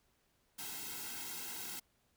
white noise with comb filter, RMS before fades -44 dBFS, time 0.58-1.8 s, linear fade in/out 10 ms, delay 1.7 ms, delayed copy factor -0.95, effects pink hiss -75 dBFS RMS until 2.16 s

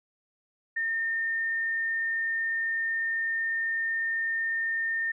sine tone, 1818 Hz, A#6, 44 cents flat, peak -26 dBFS, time 0.76-5.12 s, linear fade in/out 10 ms, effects none

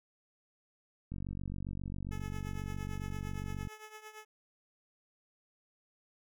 click train, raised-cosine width 5 ms, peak -28 dBFS, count 122, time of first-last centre 1.12-3.673 s, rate 47.4 Hz
10% pulse tone with tremolo, 430.2 Hz, A4, 39 cents flat, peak -37 dBFS, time 2.11-4.25 s, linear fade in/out 10 ms, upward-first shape triangle, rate 8.8 Hz, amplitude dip 80%
effects none

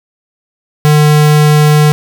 square tone, 150.4 Hz, D3, 42 cents sharp, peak -5 dBFS, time 0.85-1.92 s, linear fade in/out 0 ms, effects none

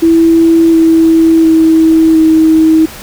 sine tone with pitch steps, 329.6 / 325.8 / 322.1 / 318.4 Hz, E4 / E4 / E4 / D#4, 0 / -20 / -40 / +40 cents, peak -3 dBFS, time 0.02-2.86 s, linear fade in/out 10 ms, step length 710 ms, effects pink hiss -28 dBFS RMS until 3.02 s

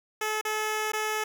10% pulse tone with dropouts, 430.5 Hz, A4, 38 cents flat, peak -19 dBFS, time 0.21-1.24 s, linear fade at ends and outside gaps 5 ms, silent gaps 0.413-0.45 / 0.92-0.933 s, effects none

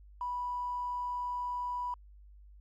triangle tone, 983 Hz, B5, 8 cents flat, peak -29 dBFS, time 0.21-1.94 s, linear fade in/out 2 ms, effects tanh soft clip ceiling -31 dBFS + added 50 Hz sine -52 dBFS peak until 2.6 s

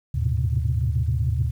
sine tone cluster, 76.6 / 100 / 109.4 / 125.2 / 132.3 Hz, D#2 / G2 / A2 / B2 / C3, -27 / +35 / -9 / +24 / +20 cents, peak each -23 / -29 / -25 / -26 / -29 dBFS, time 0.14-1.51 s, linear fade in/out 10 ms, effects tanh soft clip ceiling -11 dBFS + 9-bit

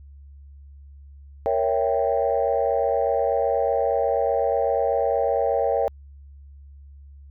sine chord, A# diminished seventh, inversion none, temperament equal with one note detuned, 466.2 / 554.4 / 659.3 / 786.7 Hz, A#4 / C#5 / E5 / G5, 0 / 0 / 0 / +6 cents, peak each -24 / -23 / -25 / -25 dBFS, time 1.46-5.88 s, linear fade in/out 0 ms, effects tanh soft clip ceiling -10 dBFS + added 70 Hz sine -42 dBFS peak until 7.3 s

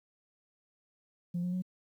sine tone with pitch steps, 174.61 / 178.9 / 183.29 Hz, F3 / F3 / F#3, 0 / +42 / -16 cents, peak -29 dBFS, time 1.34-1.622 s, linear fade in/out 10 ms, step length 94 ms, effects tanh soft clip ceiling -28 dBFS + 11-bit

